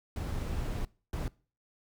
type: noise bursts at uneven times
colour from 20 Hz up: brown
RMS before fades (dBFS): -34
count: 2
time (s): 0.16-0.85 / 1.13-1.28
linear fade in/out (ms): 2
effects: noise-tail reverb RT60 0.4 s tail -23 dB re dry